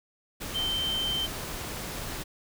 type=tone in noise; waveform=sine; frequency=3112 Hz; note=G7; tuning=13 cents flat; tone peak=-27 dBFS; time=0.54-1.27 s; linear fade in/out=20 ms; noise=pink; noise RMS=-36 dBFS; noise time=0.4-2.24 s; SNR=+6 dB; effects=none